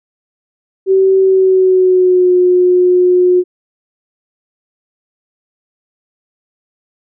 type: tone with pitch glide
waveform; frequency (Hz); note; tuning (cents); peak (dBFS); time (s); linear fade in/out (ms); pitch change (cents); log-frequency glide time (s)
sine; 382.7 to 361.2; G4 to F#4; -42 to -42; -6; 0.86-3.44; 50; -100; 1.19-2.33
effects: none